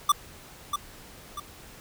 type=tone with echo; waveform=square; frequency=1174.7 Hz; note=D6; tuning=in tune; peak=-17 dBFS; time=0.09-0.12 s; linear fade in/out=5 ms; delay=640 ms; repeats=2; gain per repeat=-8 dB; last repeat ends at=1.4 s; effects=pink hiss -48 dBFS RMS until 1.8 s